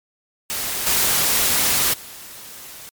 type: noise with level steps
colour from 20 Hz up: white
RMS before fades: -25 / -18 / -38 dBFS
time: 0.5-2.89 s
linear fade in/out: 0 ms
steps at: 0.86 / 1.93 s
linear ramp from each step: 10 ms
effects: MP3 96 kbps